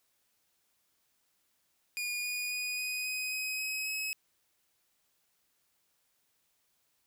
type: tone with pitch steps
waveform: sawtooth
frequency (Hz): 2441 / 2458 / 2475 / 2492 / 2510 / 2527 / 2545 / 2562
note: D#7 / D#7 / D#7 / D#7 / D#7 / D#7 / D#7 / E7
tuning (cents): -34 / -22 / -10 / +2 / +15 / +26 / +39 / -50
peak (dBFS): -30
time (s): 1.97-4.13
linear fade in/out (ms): 0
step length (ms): 270
effects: white hiss -75 dBFS RMS until 7.06 s